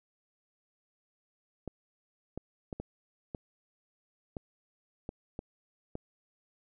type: clicks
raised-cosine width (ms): 2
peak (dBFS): -24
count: 9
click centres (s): 1.677 / 2.376 / 2.728 / 2.8 / 3.348 / 4.368 / 5.091 / 5.391 / 5.954
effects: none